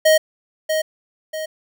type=tone with echo; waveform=square; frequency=627 Hz; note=D#5; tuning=13 cents sharp; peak=-11 dBFS; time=0.05-0.18 s; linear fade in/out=10 ms; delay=640 ms; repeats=2; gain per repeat=-7 dB; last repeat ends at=1.46 s; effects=none